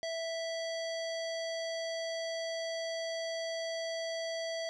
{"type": "tone with low-pass filter", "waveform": "square", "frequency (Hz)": 658, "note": "E5", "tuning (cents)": -3, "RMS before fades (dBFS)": -37, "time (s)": [0.03, 4.69], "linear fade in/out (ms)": 0, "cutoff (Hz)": 5100, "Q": 2.5, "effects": []}